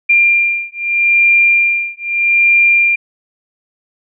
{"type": "beating tone pair", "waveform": "sine", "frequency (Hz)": [2389, 2389.8], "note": ["D7", "D7"], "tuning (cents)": [29, 30], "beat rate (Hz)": 0.8, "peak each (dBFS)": -12, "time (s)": [0.09, 2.96], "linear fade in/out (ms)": 10, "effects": []}